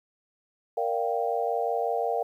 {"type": "chord", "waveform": "sine", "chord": "G minor seventh", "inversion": "first", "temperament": "equal", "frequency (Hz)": [466.2, 587.3, 698.5, 784], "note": ["Bb4", "D5", "F5", "G5"], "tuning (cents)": [0, 0, 0, 0], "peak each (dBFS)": [-29, -33, -29, -31], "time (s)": [0.77, 2.23], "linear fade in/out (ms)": 5, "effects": ["10-bit"]}